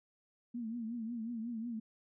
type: tone with vibrato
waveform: sine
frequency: 230.5 Hz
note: A#3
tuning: 19 cents flat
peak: -37 dBFS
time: 0.54-1.8 s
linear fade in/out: 10 ms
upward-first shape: triangle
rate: 5.5 Hz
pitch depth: 110 cents each way
effects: none